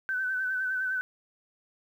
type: tone with vibrato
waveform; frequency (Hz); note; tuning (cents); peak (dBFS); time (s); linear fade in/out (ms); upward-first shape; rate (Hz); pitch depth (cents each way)
sine; 1523; F#6; +50; -27; 0.09-1.01; 0; sine; 9.8; 40
effects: 10-bit